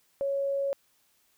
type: tone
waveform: sine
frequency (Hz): 554.4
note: C#5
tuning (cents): 0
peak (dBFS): -26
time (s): 0.21-0.73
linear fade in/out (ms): 0
effects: white hiss -68 dBFS RMS until 1.37 s